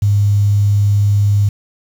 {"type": "tone with quantisation", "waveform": "sine", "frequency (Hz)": 102, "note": "G#2", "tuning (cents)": -31, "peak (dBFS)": -9, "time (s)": [0.02, 1.49], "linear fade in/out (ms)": 5, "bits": 6, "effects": []}